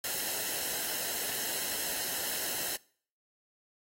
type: noise with comb filter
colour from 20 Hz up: white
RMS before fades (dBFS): -34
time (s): 0.04-2.76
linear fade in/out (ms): 2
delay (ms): 0.85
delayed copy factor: -0.6
effects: noise-tail reverb RT60 0.5 s tail -23 dB re dry + AAC 48 kbps